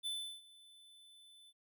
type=tone with ADSR envelope; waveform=square; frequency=3512 Hz; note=A7; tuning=4 cents flat; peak=-37 dBFS; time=0.03-1.53 s; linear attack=32 ms; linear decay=350 ms; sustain=-22 dB; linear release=42 ms; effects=none